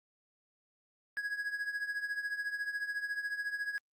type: tone with tremolo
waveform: triangle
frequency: 1661.2 Hz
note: G#6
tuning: in tune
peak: -29 dBFS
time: 1.17-3.78 s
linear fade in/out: 0 ms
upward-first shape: triangle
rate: 14 Hz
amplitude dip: 80%
effects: Opus 48 kbps